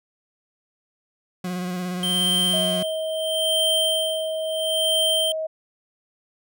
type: tone with vibrato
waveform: 40% pulse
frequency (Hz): 180.5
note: F#3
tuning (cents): -43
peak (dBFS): -25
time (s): 1.44-2.83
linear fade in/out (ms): 5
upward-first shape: square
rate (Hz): 17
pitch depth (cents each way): 24
type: tone with tremolo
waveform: square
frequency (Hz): 3136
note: G7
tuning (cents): 0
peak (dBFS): -19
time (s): 2.03-5.32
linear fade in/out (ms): 2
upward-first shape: sine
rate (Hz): 0.75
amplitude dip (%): 85
type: tone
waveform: sine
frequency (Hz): 634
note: D#5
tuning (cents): +32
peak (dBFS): -24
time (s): 2.53-5.47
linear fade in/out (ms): 10
effects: none